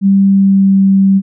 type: tone with pitch glide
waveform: sine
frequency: 196 to 194.2 Hz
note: G3 to G3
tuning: 0 to -16 cents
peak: -5 dBFS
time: 0.01-1.22 s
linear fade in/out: 50 ms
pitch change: -16 cents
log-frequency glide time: 0.26-0.76 s
effects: none